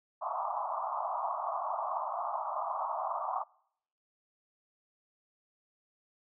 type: band-pass noise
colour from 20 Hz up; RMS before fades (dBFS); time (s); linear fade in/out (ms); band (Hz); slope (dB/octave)
white; -35; 0.21-3.44; 20; 630 to 1200; 96
effects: noise-tail reverb RT60 0.7 s tail -25 dB re dry